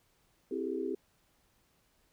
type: chord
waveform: sine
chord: A minor seventh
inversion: first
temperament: equal with one note detuned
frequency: 261.6 / 329.6 / 392 / 429 Hz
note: C4 / E4 / G4 / A4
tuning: 0 / 0 / 0 / -44 cents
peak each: -39 / -38 / -36 / -40 dBFS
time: 0.51-0.95 s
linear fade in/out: 5 ms
effects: pink hiss -71 dBFS RMS until 2.12 s